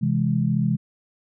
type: chord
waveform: sine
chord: C augmented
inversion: none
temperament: equal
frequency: 130.81 / 164.81 / 207.7 Hz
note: C3 / E3 / G#3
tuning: 0 / 0 / 0 cents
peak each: -23 dBFS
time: 0.01-0.77 s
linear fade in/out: 20 ms
effects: none